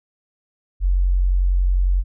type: tone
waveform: sine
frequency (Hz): 45.52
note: F#1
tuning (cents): -28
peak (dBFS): -14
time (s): 0.8-2.04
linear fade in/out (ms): 50
effects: none